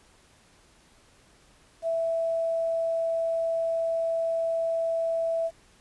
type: tone with quantisation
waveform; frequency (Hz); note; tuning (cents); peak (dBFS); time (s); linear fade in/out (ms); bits
sine; 660; E5; +2; -24; 1.82-5.51; 50; 9
effects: pink hiss -59 dBFS RMS until 5.8 s + resampled to 24000 Hz